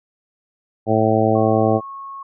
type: harmonic tone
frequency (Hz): 110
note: A2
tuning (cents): 0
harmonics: 1 / 2 / 3 / 4 / 5 / 6 / 7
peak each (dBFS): -21 / -21 / -21 / -21 / -21 / -21 / -21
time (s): 0.86-1.81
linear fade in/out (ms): 50
type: tone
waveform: sine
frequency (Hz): 1096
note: C#6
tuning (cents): -20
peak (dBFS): -30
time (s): 1.35-2.23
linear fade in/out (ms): 5
effects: none